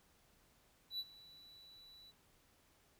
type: tone with ADSR envelope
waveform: triangle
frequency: 3951 Hz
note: B7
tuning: in tune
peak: -36 dBFS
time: 0.9-2.12 s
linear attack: 92 ms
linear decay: 43 ms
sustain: -20 dB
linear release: 25 ms
effects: pink hiss -71 dBFS RMS until 2.99 s